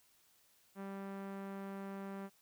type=tone with low-pass filter; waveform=sawtooth; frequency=196 Hz; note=G3; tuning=in tune; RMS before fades=-45 dBFS; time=0.75-2.3 s; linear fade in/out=50 ms; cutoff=1600 Hz; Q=1; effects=white hiss -70 dBFS RMS until 2.41 s